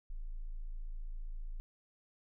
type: tone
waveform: sine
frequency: 27.5 Hz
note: A0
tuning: in tune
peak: -38 dBFS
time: 0.1-1.6 s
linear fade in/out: 0 ms
effects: none